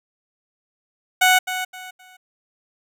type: tone with echo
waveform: 15% pulse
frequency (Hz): 740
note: F#5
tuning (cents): 0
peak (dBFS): -6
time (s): 1.21-1.39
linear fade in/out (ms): 10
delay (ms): 260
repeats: 3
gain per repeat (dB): -11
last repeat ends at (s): 2.17
effects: none